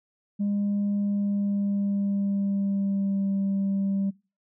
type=tone with pitch glide; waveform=sine; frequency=203 to 196.2 Hz; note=G#3 to G3; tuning=-39 to +2 cents; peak=-21 dBFS; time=0.39-4.11 s; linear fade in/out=20 ms; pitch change=-59 cents; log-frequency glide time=0.95-3.29 s; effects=noise-tail reverb RT60 0.3 s tail -24 dB re dry + tanh soft clip ceiling -21 dBFS